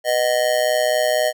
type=tone with amplitude modulation; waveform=square; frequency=619 Hz; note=D#5; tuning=9 cents flat; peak=-13 dBFS; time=0.04-1.33 s; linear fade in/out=50 ms; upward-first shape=sine; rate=124 Hz; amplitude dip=85%; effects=none